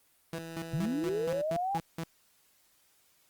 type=tone bursts; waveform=sawtooth; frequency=164.81 Hz; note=E3; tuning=in tune; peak=-30 dBFS; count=8; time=0.33-2.038 s; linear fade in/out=2 ms; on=56 ms; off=180 ms
type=tone with pitch glide; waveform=15% pulse; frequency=164.6 to 165.84 Hz; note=E3 to E3; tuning=-2 to +11 cents; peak=-33 dBFS; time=0.34-1.42 s; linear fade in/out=10 ms; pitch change=+13 cents; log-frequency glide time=0.58-0.88 s
type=linear sweep; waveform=sine; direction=up; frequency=130.81 to 831 Hz; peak=-29 dBFS; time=0.73-1.78 s; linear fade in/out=5 ms
effects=white hiss -67 dBFS RMS until 3.29 s + Opus 32 kbps